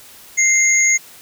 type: tone pair together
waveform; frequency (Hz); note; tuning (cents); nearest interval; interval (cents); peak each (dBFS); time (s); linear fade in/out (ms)
sine; 2093 / 6645; C7 / G#8; 0 / 0; octave + minor sixth; 2000; -14; 0.37-0.98; 20
effects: white hiss -42 dBFS RMS until 1.21 s